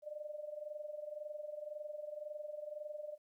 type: tone with amplitude modulation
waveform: sine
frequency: 600 Hz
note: D5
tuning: 37 cents sharp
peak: -39 dBFS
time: 0.02-3.18 s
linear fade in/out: 50 ms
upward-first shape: sine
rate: 21.9 Hz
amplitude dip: 75%
effects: 13-bit